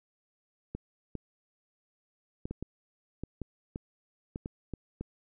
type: clicks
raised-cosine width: 3 ms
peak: -23 dBFS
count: 12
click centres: 0.75 / 1.153 / 2.455 / 2.51 / 2.626 / 3.236 / 3.417 / 3.759 / 4.359 / 4.459 / 4.737 / 5.01 s
effects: none